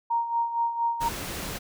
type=tone with tremolo; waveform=sine; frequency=932.3 Hz; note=A#5; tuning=in tune; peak=-21 dBFS; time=0.1-1.09 s; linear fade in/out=10 ms; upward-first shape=sine; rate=4.3 Hz; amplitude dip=65%
type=noise; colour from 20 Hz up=pink; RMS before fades=-34 dBFS; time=1-1.59 s; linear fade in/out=20 ms
effects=none